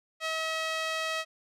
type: tone with band-pass filter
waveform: sawtooth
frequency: 641 Hz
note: E5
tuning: 49 cents flat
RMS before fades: -32 dBFS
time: 0.2-1.25 s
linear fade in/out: 50 ms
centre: 2700 Hz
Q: 0.8
effects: none